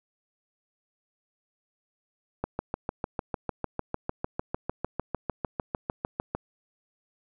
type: click train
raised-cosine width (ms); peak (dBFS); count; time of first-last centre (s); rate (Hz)
1; -14; 27; 2.44-6.35; 6.65
effects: none